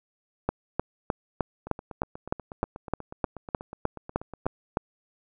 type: two click trains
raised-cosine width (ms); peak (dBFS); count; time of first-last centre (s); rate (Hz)
1; -10 / -24; 15 / 24; 0.49-4.771 / 1.67-4.458; 3.27 / 8.25
effects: none